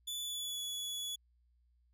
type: tone with pitch glide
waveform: sawtooth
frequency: 3470 to 3399 Hz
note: A7 to G#7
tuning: -25 to +39 cents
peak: -35 dBFS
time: 0.07-1.16 s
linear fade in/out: 10 ms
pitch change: -36 cents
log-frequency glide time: 0.21-0.61 s
effects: added 60 Hz sine -68 dBFS peak until 1.93 s